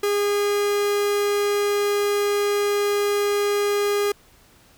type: tone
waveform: 45% pulse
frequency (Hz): 409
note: G#4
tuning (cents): -26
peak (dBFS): -19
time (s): 0.03-4.12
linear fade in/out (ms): 5
effects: pink hiss -54 dBFS RMS until 4.77 s